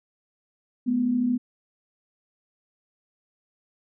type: tone pair together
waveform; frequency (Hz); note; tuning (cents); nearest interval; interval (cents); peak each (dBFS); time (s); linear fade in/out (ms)
sine; 214.6 / 247.9; A3 / B3; -43 / +7; major second; 250; -29 / -21; 0.86-1.38; 20
effects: none